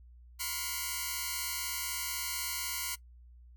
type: tone cluster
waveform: 5% pulse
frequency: 988 / 1060 / 1413 / 2080 / 2268 Hz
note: B5 / C6 / F6 / C7 / C#7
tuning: 0 / +22 / +20 / -11 / +39 cents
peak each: -30 dBFS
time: 0.39-2.96 s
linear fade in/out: 20 ms
effects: noise-tail reverb RT60 0.1 s tail -20 dB re dry + added 60 Hz sine -52 dBFS peak until 3.56 s